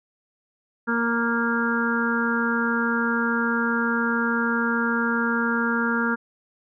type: harmonic tone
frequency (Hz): 233.1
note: A#3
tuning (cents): 0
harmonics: 1 / 2 / 4 / 5 / 6 / 7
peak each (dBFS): -24 / -30 / -31 / -34 / -25 / -29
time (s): 0.87-6.16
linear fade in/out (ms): 20
effects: none

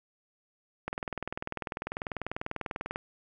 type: click train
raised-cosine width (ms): 0.5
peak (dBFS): -18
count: 43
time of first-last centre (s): 0.88-2.959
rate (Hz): 20.2
effects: none

